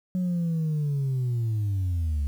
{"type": "linear sweep", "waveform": "sine", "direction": "down", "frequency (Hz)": [185, 69.3], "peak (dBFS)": -21, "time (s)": [0.15, 2.27], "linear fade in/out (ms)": 0, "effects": ["tanh soft clip ceiling -22 dBFS", "9-bit"]}